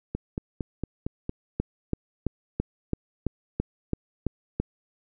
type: two click trains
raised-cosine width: 3 ms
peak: -16 / -12 dBFS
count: 6 / 10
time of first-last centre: 0.15-1.294 / 1.6-4.6 s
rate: 4.37 / 3 Hz
effects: none